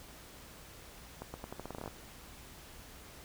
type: accelerating click train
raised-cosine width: 1 ms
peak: -27 dBFS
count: 13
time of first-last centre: 1.22-1.877 s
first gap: 120 ms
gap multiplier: 0.84
effects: added 60 Hz sine -60 dBFS peak until 3.24 s + pink hiss -53 dBFS RMS until 3.24 s